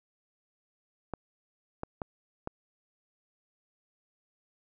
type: clicks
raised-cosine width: 1 ms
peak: -20 dBFS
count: 4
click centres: 1.137 / 1.834 / 2.018 / 2.474 s
effects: none